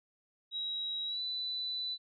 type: tone with pitch glide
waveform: sine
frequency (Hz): 3847 to 3985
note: B7 to B7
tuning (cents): -46 to +15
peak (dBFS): -34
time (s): 0.51-1.98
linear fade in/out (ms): 50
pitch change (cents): +61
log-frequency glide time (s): 1.06-1.21
effects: none